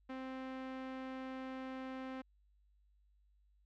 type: tone with low-pass filter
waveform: sawtooth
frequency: 261.6 Hz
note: C4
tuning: in tune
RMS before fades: -45 dBFS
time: 0.09-2.22 s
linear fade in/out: 10 ms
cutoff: 2400 Hz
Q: 0.88
effects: added 50 Hz sine -68 dBFS peak until 3.65 s